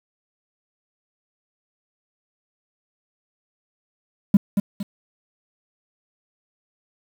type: tone with echo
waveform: triangle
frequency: 200.3 Hz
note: G3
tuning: 38 cents sharp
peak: -4 dBFS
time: 4.34-4.37 s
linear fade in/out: 5 ms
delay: 230 ms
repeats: 2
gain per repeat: -9 dB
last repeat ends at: 4.83 s
effects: tanh soft clip ceiling -5 dBFS + 7-bit